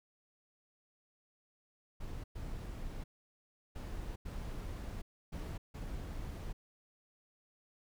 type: noise bursts at uneven times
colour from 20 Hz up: brown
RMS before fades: -42 dBFS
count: 6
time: 2-2.24 / 2.35-3.04 / 3.75-4.16 / 4.25-5.02 / 5.32-5.58 / 5.74-6.53 s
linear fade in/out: 10 ms
effects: none